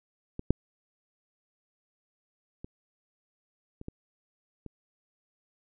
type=clicks; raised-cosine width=3 ms; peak=-22 / -8 / -27 / -29 / -24 / -28 dBFS; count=6; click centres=0.394 / 0.506 / 2.645 / 3.814 / 3.884 / 4.663 s; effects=none